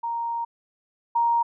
sine tone pair in turn, 932.3 / 936 Hz, A#5 / A#5, 0 / +7 cents, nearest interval unison, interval 7 cents, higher second, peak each -25 / -18 dBFS, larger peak second, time 0.03-0.45 / 1.15-1.43 s, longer first, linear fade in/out 10 ms, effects none

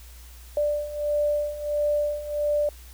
sine beating tone pair, 589 / 590.5 Hz, D5 / D5, +5 / +9 cents, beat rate 1.5 Hz, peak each -28 / -24 dBFS, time 0.57-2.69 s, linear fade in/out 2 ms, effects added 60 Hz sine -43 dBFS peak until 2.93 s + white hiss -51 dBFS RMS until 2.93 s

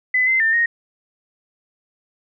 sine tone with pitch steps, 2010 / 2068 / 1798 / 1865 Hz, B6 / C7 / A6 / A#6, +30 / -21 / +37 / 0 cents, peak -14 dBFS, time 0.14-0.66 s, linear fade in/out 5 ms, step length 130 ms, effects none

